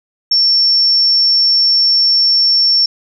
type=tone; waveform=sine; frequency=5440 Hz; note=F8; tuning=46 cents flat; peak=-8 dBFS; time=0.31-2.86 s; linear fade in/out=5 ms; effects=none